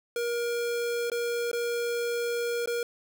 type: tone with dropouts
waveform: square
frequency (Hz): 473.9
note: A#4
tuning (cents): +28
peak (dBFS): -28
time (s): 0.16-2.83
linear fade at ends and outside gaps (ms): 2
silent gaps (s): 1.1-1.117 / 1.515-1.53 / 2.659-2.674
effects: none